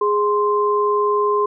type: tone pair together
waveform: sine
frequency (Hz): 414.7 / 1045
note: G#4 / C6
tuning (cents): -3 / -2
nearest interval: octave + major third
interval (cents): 1601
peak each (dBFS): -17 / -18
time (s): 0.01-1.46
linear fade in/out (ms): 5
effects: none